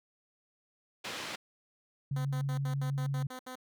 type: band-pass noise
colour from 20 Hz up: white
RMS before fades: -40 dBFS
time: 1.04-1.36 s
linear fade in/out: 10 ms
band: 130 to 3600 Hz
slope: 12 dB/octave
type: tone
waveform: sine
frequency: 139 Hz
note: C#3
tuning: 5 cents sharp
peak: -30 dBFS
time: 2.11-3.27 s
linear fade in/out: 5 ms
type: tone bursts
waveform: 10% pulse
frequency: 255.2 Hz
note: C4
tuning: 43 cents flat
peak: -33 dBFS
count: 9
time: 2.16-3.555 s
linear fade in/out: 5 ms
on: 91 ms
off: 72 ms
effects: none